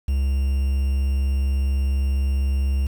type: tone with quantisation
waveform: triangle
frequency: 67.9 Hz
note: C#2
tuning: 35 cents flat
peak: -16 dBFS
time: 0.08-2.87 s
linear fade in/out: 5 ms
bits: 7
effects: none